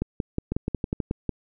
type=two click trains; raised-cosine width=3 ms; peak=-13 / -12 dBFS; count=4 / 8; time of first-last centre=0.52-1.002 / 0.02-1.293 s; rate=6.22 / 5.5 Hz; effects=none